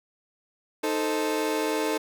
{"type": "chord", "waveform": "30% pulse", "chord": "A diminished", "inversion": "second", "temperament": "equal", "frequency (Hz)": [311.1, 440, 523.3], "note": ["Eb4", "A4", "C5"], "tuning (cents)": [0, 0, 0], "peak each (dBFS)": [-26, -25, -30], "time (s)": [0.83, 1.98], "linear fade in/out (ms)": 10, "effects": []}